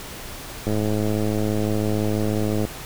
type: click train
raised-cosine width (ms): 2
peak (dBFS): -11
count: 211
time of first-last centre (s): 0.67-2.651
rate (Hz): 106
effects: pink hiss -36 dBFS RMS until 2.85 s